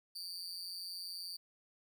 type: tone with amplitude modulation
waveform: 40% pulse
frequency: 4619 Hz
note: D8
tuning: 30 cents flat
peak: -37 dBFS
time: 0.15-1.37 s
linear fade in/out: 10 ms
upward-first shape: sine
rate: 179 Hz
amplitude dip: 95%
effects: 13-bit